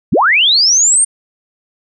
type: linear sweep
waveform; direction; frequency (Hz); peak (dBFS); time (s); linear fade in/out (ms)
sine; up; 87.31 to 8920; -7; 0.12-1.05; 10
effects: none